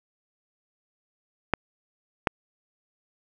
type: clicks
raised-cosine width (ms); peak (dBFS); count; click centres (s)
0.5; -5; 2; 1.537 / 2.272
effects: none